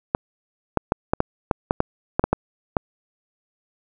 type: clicks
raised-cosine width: 1 ms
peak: -3 dBFS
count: 12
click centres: 0.149 / 0.773 / 0.921 / 1.135 / 1.204 / 1.512 / 1.709 / 1.804 / 2.195 / 2.24 / 2.33 / 2.768 s
effects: none